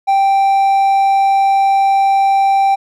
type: tone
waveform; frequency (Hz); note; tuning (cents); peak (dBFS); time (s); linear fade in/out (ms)
triangle; 784; G5; 0; -7; 0.07-2.76; 20
effects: none